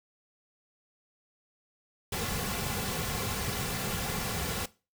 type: noise with comb filter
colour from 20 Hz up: pink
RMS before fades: -33 dBFS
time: 2.12-4.66 s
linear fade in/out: 5 ms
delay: 3.2 ms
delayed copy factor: -0.55
effects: noise-tail reverb RT60 0.3 s tail -19 dB re dry